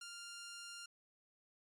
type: tone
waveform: 10% pulse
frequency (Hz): 1396.9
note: F6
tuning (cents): 0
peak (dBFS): -40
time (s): 0.01-0.86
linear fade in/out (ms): 5
effects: low-pass 12000 Hz 12 dB/octave + MP3 96 kbps